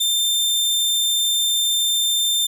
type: tone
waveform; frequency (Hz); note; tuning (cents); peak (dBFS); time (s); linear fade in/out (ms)
sawtooth; 3587; A7; +33; -14; 0-2.47; 10
effects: none